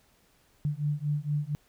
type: beating tone pair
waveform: sine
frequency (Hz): 145.5 / 149.8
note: D3 / D3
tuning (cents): -16 / +35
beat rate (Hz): 4.3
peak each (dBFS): -30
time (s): 0.65-1.55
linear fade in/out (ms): 0
effects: pink hiss -65 dBFS RMS until 1.68 s